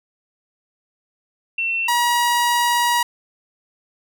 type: tone pair in turn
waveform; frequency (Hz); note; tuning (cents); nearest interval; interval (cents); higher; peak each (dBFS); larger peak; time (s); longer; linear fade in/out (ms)
sine / sawtooth; 2702 / 957.8; E7 / A#5; +42 / +47; octave + tritone; 1795; first; -19 / -12; second; 1.58-1.88 / 1.88-3.03; second; 5
effects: none